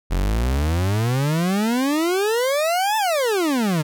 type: exponential two-way sweep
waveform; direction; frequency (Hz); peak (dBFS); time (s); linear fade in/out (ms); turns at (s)
40% pulse; up then down; 42.56 to 893 to 145.5; -17; 0.1-3.83; 20; 2.97
effects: none